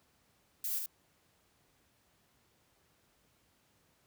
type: noise with echo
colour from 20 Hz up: violet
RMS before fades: -36 dBFS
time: 0.64-0.79 s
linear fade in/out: 5 ms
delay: 71 ms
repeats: 1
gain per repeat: -3 dB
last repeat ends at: 0.861 s
effects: pink hiss -71 dBFS RMS until 4.06 s + high-pass 60 Hz 12 dB/octave